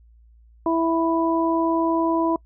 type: harmonic tone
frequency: 329.6 Hz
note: E4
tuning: in tune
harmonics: 1 / 2 / 3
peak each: -20 / -25 / -24 dBFS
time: 0.66-2.36 s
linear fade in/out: 2 ms
effects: noise-tail reverb RT60 0.1 s tail -25 dB re dry + added 57 Hz sine -49 dBFS peak until 2.45 s